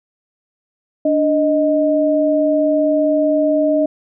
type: tone pair together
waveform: sine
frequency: 293.5 / 622 Hz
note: D4 / D#5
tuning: -1 / -1 cents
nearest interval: octave + minor second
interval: 1300 cents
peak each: -16 / -14 dBFS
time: 1.05-3.86 s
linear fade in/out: 5 ms
effects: none